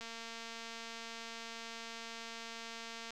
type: click train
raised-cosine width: 0.2 ms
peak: -29 dBFS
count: 710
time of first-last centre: 0.01-3.106 s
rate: 229 Hz
effects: none